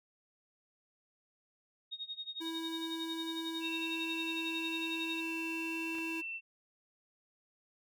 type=tone with tremolo; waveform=sine; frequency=3729 Hz; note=A#7; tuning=in tune; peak=-37 dBFS; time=1.91-5.21 s; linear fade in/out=20 ms; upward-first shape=sine; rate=11 Hz; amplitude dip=90%
type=tone; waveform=square; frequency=327 Hz; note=E4; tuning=14 cents flat; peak=-39 dBFS; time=2.4-6.22 s; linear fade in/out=20 ms
type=tone with vibrato; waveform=sine; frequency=2686 Hz; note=E7; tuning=32 cents sharp; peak=-38 dBFS; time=3.6-6.41 s; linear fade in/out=50 ms; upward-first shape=sine; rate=19 Hz; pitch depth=10 cents each way
type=clicks; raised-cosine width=0.3 ms; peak=-35 / -34 dBFS; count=2; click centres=5.952 / 5.985 s
effects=none